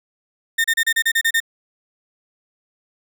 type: tone bursts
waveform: 35% pulse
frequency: 1823 Hz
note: A#6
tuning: 39 cents flat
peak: -13 dBFS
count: 9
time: 0.58-1.403 s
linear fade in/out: 10 ms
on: 63 ms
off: 32 ms
effects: none